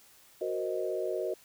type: chord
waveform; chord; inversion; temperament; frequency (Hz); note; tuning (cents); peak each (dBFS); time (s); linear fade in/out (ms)
sine; C half-diminished seventh; second; equal; 370 / 466.2 / 523.3 / 622.3; Gb4 / Bb4 / C5 / Eb5; 0 / 0 / 0 / 0; -34 / -36 / -38 / -35; 0.41-1.34; 5
effects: white hiss -59 dBFS RMS until 1.44 s